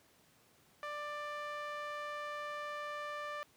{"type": "tone with band-pass filter", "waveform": "sawtooth", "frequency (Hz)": 591, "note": "D5", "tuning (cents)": 11, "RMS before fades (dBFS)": -42, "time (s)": [0.83, 3.43], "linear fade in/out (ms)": 0, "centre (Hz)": 1400, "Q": 1.4, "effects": ["pink hiss -67 dBFS RMS until 3.56 s", "high-pass 100 Hz 12 dB/octave"]}